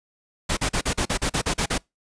pink noise bursts, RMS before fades -23 dBFS, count 11, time 0.49-1.781 s, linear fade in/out 10 ms, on 81 ms, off 40 ms, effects noise-tail reverb RT60 0.2 s tail -26 dB re dry + resampled to 22050 Hz

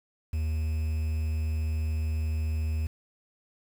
triangle tone with quantisation, 78.5 Hz, D#2, 16 cents sharp, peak -24 dBFS, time 0.33-2.87 s, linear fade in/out 5 ms, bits 8, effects none

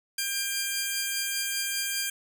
10% pulse tone pair together, 1597 / 2393 Hz, G6 / D7, +32 / +32 cents, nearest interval perfect fifth, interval 700 cents, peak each -22 dBFS, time 0.18-2.1 s, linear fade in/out 5 ms, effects none

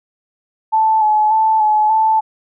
sine tone with vibrato, 866 Hz, A5, 28 cents flat, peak -10 dBFS, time 0.72-2.21 s, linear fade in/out 20 ms, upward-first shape square, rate 1.7 Hz, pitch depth 25 cents each way, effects none

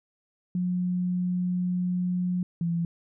sine tone pair in turn, 180 / 169.41 Hz, F#3 / E3, -47 / +48 cents, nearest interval minor second, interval 105 cents, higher first, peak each -24 dBFS, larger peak neither, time 0.55-2.43 / 2.61-2.85 s, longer first, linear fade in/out 2 ms, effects none

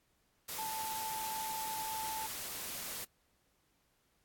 sine tone in noise, 880 Hz, A5, in tune, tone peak -38 dBFS, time 0.58-2.27 s, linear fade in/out 10 ms, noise white, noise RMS -42 dBFS, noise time 0.48-3.05 s, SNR +1 dB, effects pink hiss -75 dBFS RMS until 4.24 s + AAC 64 kbps

